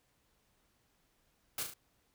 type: noise with echo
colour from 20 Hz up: white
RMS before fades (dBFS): -37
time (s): 1.58-1.63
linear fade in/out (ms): 2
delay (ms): 36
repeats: 3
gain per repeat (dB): -5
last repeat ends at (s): 1.738
effects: pink hiss -74 dBFS RMS until 2.14 s